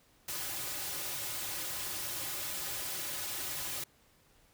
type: noise with comb filter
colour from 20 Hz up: white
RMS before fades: -38 dBFS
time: 0.28-3.84 s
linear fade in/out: 5 ms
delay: 4.4 ms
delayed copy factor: -0.85
effects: pink hiss -66 dBFS RMS until 4.53 s